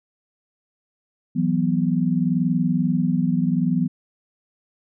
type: chord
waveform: sine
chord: E suspended second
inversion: none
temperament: just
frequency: 164.81 / 185.42 / 247.2 Hz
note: E3 / F#3 / B3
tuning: 0 / +4 / +2 cents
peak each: -22 dBFS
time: 1.35-3.88 s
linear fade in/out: 20 ms
effects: none